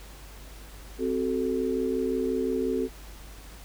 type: chord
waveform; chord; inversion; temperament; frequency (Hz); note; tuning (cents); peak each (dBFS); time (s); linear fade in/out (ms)
sine; F# diminished; second; equal with one note detuned; 261.6 / 374.3 / 440; C4 / F#4 / A4; 0 / +20 / 0; -29; 0.98-2.89; 50
effects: added 50 Hz sine -44 dBFS peak until 3.64 s + pink hiss -49 dBFS RMS until 3.64 s